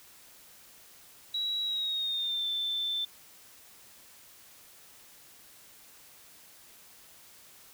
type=tone with pitch glide; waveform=sine; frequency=3885 to 3542 Hz; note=B7 to A7; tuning=-29 to +11 cents; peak=-29 dBFS; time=1.34-3.05 s; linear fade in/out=5 ms; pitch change=-160 cents; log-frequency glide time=1.62-2.47 s; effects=white hiss -55 dBFS RMS until 7.73 s